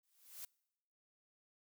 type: noise with exponential growth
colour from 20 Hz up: blue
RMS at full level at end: -45 dBFS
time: 0.03-0.45 s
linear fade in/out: 5 ms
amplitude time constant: 91 ms
effects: noise-tail reverb RT60 0.9 s tail -26 dB re dry